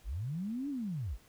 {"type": "linear two-way sweep", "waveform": "sine", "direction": "up then down", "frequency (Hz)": [38.58, 293.7, 38.58], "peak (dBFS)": -34, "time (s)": [0.04, 1.18], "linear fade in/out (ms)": 50, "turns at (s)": 0.69, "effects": ["pink hiss -63 dBFS RMS until 1.28 s"]}